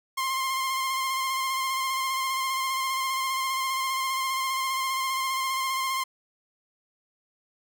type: tone with vibrato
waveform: sawtooth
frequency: 1058 Hz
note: C6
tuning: 19 cents sharp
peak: -22 dBFS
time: 0.17-6.04 s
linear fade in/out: 10 ms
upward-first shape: square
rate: 15 Hz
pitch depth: 20 cents each way
effects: none